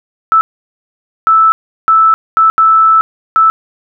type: tone bursts at uneven times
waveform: sine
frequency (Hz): 1315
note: E6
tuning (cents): -5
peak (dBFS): -4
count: 6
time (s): 0.32-0.41 / 1.27-1.52 / 1.88-2.14 / 2.37-2.5 / 2.58-3.01 / 3.36-3.5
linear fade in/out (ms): 0
effects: none